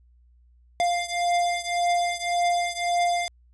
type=beating tone pair; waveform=square; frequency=698.5 / 700.3 Hz; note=F5 / F5; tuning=0 / +5 cents; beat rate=1.8 Hz; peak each=-25 / -27 dBFS; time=0.8-3.28 s; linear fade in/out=0 ms; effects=added 60 Hz sine -54 dBFS peak until 3.53 s + resampled to 22050 Hz